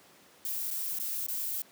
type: noise with dropouts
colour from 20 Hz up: violet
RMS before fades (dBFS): -34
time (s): 0.45-1.62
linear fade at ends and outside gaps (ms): 2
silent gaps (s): 0.706-0.71 / 0.988-0.998 / 1.266-1.283
effects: pink hiss -58 dBFS RMS until 1.71 s + high-pass 200 Hz 12 dB/octave